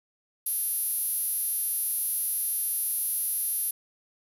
5% pulse tone with high-pass filter, 403 Hz, G4, 48 cents sharp, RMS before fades -29 dBFS, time 0.46-3.71 s, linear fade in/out 5 ms, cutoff 11000 Hz, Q 5.7, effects 9-bit

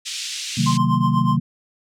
pink band-pass noise, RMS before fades -29 dBFS, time 0.05-0.78 s, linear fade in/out 20 ms, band 2700 to 7600 Hz, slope 24 dB/octave
sine chord, C half-diminished seventh, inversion none, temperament equal with one note detuned, 130.81 / 155.56 / 185 / 228.5 Hz, C3 / Eb3 / Gb3 / Bb3, 0 / 0 / 0 / -34 cents, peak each -21 / -22 / -22 / -22 dBFS, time 0.57-1.4 s, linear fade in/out 10 ms
triangle tone with tremolo, 1046.5 Hz, C6, in tune, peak -16 dBFS, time 0.66-1.37 s, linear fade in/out 10 ms, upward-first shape sine, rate 8.2 Hz, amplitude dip 80%
effects none

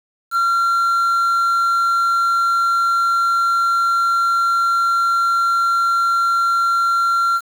triangle tone with quantisation, 1372 Hz, F6, 31 cents flat, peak -12 dBFS, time 0.31-7.41 s, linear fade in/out 50 ms, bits 6, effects none

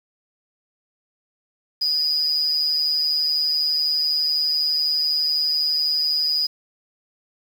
sine tone with amplitude modulation, 4942 Hz, D#8, 13 cents flat, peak -14 dBFS, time 1.81-6.47 s, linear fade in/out 10 ms, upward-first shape sine, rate 152 Hz, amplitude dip 65%, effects tanh soft clip ceiling -14 dBFS + 7-bit

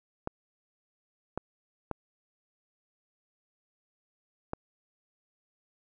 clicks, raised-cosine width 1 ms, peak -18 dBFS, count 4, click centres 0.274 / 1.376 / 1.913 / 4.534 s, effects none

